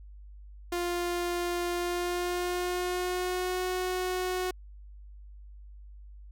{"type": "tone with pitch glide", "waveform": "sawtooth", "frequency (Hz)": [350.2, 366.8], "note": ["F4", "F#4"], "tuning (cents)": [5, -15], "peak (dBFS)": -25, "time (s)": [0.72, 4.51], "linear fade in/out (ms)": 5, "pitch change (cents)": 80, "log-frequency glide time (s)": [1.74, 3.66], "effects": ["added 50 Hz sine -45 dBFS peak until 6.31 s"]}